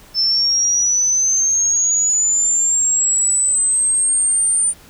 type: linear sweep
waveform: sine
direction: up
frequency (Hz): 5274 to 9070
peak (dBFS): -13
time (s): 0.14-4.74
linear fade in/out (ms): 50
effects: pink hiss -45 dBFS RMS until 4.89 s